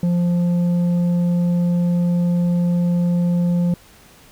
triangle tone with tanh clipping, 174.61 Hz, F3, in tune, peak -16 dBFS, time 0.03-3.74 s, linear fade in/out 2 ms, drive 10 dB, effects pink hiss -48 dBFS RMS until 4.31 s

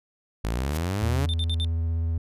sawtooth exponential sweep, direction up, 51.91 to 146.83 Hz, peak -21 dBFS, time 0.44-1.26 s, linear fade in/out 5 ms
white noise with exponential growth, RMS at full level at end -33 dBFS, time 0.65-0.77 s, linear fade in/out 1 ms, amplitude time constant 24 ms
triangle tone with vibrato, 82.41 Hz, E2, in tune, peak -21 dBFS, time 1.02-2.18 s, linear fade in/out 5 ms, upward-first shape triangle, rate 16 Hz, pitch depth 21 cents each way
triangle tone bursts, 3574 Hz, A7, 26 cents sharp, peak -27 dBFS, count 4, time 1.29-1.646 s, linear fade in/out 0 ms, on 47 ms, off 56 ms
effects resampled to 32000 Hz

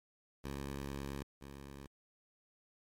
10% pulse tone pair in turn, 69.3 / 69.3 Hz, C#2 / C#2, 0 / 0 cents, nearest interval unison, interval 0 cents, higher neither, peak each -32 / -40 dBFS, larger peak first, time 0.44-1.23 / 1.41-1.87 s, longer first, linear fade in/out 5 ms, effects MP3 64 kbps

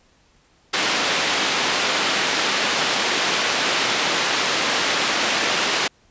white band-pass noise, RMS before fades -21 dBFS, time 0.73-5.88 s, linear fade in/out 10 ms, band 220 to 3800 Hz, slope 12 dB/octave, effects pink hiss -58 dBFS RMS until 6.1 s + resampled to 16000 Hz

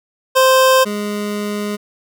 25% pulse tone pair in turn, 522 / 207.2 Hz, C5 / G#3, -4 / -4 cents, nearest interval octave + major third, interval 1600 cents, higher first, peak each -5 / -16 dBFS, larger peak first, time 0.35-0.85 / 0.85-1.77 s, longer second, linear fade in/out 20 ms, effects none

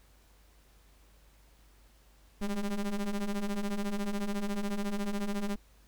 square ring-modulated tone, 100 Hz, G2, 35 cents sharp, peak -28 dBFS, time 2.41-5.56 s, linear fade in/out 5 ms, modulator 107 Hz, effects added 50 Hz sine -59 dBFS peak until 5.87 s + pink hiss -65 dBFS RMS until 5.87 s

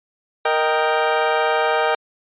25% pulse chord, Eb major, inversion second, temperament equal, 466.2 / 622.3 / 784 Hz, Bb4 / Eb5 / G5, 0 / 0 / 0 cents, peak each -17 dBFS, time 0.45-1.95 s, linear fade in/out 5 ms, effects resampled to 8000 Hz

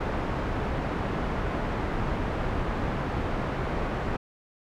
pink low-pass noise, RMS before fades -29 dBFS, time 0-4.17 s, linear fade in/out 10 ms, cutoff 1500 Hz, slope 12 dB/octave, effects none

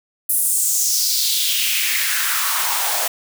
white noise with high-pass filter sweep, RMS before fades -19 dBFS, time 0.29-3.08 s, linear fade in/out 5 ms, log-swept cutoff 11000 to 640 Hz, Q 3, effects none

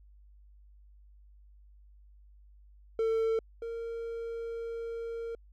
triangle tone pair in turn, 448.7 / 461.3 Hz, A4 / A#4, +34 / -18 cents, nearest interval unison, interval 48 cents, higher second, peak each -24 / -33 dBFS, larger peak first, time 2.99-3.39 / 3.62-5.35 s, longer second, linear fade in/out 2 ms, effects added 50 Hz sine -54 dBFS peak until 5.52 s

